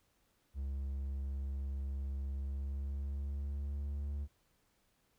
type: tone with pitch glide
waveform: triangle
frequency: 68.4 to 71.63 Hz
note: C#2 to D2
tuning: -23 to -43 cents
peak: -34 dBFS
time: 0.54-4.28 s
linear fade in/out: 50 ms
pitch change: +80 cents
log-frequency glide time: 2.33-4.12 s
effects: pink hiss -75 dBFS RMS until 5.18 s